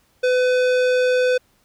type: tone with tanh clipping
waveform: sine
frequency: 503 Hz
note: B4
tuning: 32 cents sharp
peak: -17 dBFS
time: 0.23-1.38 s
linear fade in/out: 10 ms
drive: 18 dB
effects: pink hiss -61 dBFS RMS until 1.64 s